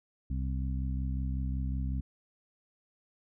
harmonic tone, 65.41 Hz, C2, in tune, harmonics 1 / 2 / 3 / 4, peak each -31 / -37 / -41 / -43 dBFS, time 0.3-2.01 s, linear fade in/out 5 ms, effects none

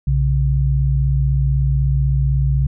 sine tone pair together, 61.21 / 137.3 Hz, B1 / C#3, -15 / -16 cents, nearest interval octave + major second, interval 1399 cents, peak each -16 dBFS, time 0.07-2.67 s, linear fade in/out 5 ms, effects none

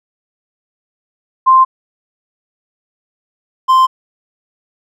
sine / triangle tone pair in turn, 1046.5 / 1042.5 Hz, C6 / C6, 0 / -7 cents, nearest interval unison, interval 7 cents, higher first, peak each -4 dBFS, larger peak neither, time 1.46-1.65 / 3.68-3.87 s, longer neither, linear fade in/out 20 ms, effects none

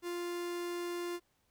45% pulse tone, 349.2 Hz, F4, in tune, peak -36 dBFS, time 0.02-1.2 s, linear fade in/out 50 ms, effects pink hiss -75 dBFS RMS until 1.5 s

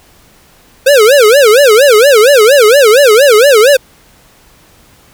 square tone with vibrato, 493.9 Hz, B4, in tune, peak -3 dBFS, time 0.86-3.77 s, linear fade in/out 10 ms, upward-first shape sine, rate 4.3 Hz, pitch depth 290 cents each way, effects pink hiss -44 dBFS RMS until 5.13 s

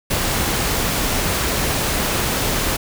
pink noise, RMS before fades -20 dBFS, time 0.1-2.77 s, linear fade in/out 10 ms, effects none

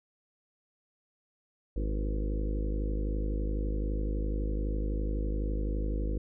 harmonic tone with a mistuned harmonic, 51.91 Hz, G#1, in tune, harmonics 1 / 2 / 3 / 4 / 5 / 6 / 7 / 8 / 9 / 10, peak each -29 / -43 / -44 / -43 / -43 / -41 / -45 / -49 / -44 / -49 dBFS, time 1.76-6.18 s, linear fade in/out 5 ms, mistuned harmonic 9, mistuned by +34 cents, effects none

